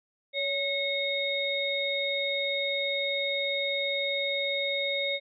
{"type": "tone cluster", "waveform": "sine", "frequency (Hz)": [561, 2178, 3715], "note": ["C#5", "C#7", "A#7"], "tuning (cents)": [21, -31, -7], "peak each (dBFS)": -31, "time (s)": [0.33, 5.2], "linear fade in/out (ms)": 50, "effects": []}